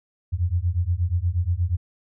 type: beating tone pair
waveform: sine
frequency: 83.8 / 92.2 Hz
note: E2 / F#2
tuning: +29 / -6 cents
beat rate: 8.4 Hz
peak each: -23 dBFS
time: 0.32-1.77 s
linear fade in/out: 20 ms
effects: none